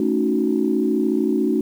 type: chord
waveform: sine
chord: D# half-diminished seventh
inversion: second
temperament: equal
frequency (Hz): 220 / 277.2 / 311.1 / 370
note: A3 / C#4 / D#4 / F#4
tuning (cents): 0 / 0 / 0 / 0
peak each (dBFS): -22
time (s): 0-1.61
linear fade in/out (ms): 2
effects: tanh soft clip ceiling -6 dBFS + 8-bit